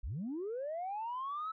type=linear sweep; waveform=sine; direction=up; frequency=36.05 to 1318.5 Hz; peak=-35 dBFS; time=0.03-1.52 s; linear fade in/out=10 ms; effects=tanh soft clip ceiling -33 dBFS